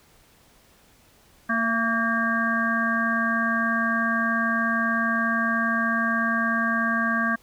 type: harmonic tone with a mistuned harmonic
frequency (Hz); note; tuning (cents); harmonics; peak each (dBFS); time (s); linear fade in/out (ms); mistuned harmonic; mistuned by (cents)
229.2; A#3; -29; 1 / 3 / 5 / 7 / 8; -26 / -32 / -27 / -24 / -34; 1.49-7.36; 10; 3; -34
effects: pink hiss -57 dBFS RMS until 7.42 s